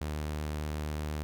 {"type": "tone", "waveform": "sawtooth", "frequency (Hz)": 75.7, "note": "D#2", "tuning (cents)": -47, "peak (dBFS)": -29, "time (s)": [0.01, 1.23], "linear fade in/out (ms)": 0, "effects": []}